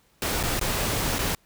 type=noise with dropouts; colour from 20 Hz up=pink; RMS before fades=-26 dBFS; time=0.22-1.35 s; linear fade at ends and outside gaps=2 ms; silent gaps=0.43-0.435 / 0.595-0.612 / 1.185-1.189 s; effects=pink hiss -63 dBFS RMS until 1.45 s